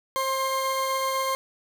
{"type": "tone pair together", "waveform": "40% pulse", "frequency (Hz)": [533, 1058], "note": ["C5", "C6"], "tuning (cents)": [32, 19], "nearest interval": "octave", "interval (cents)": 1187, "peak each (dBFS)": [-28, -25], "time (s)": [0.16, 1.35], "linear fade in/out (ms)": 0, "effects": []}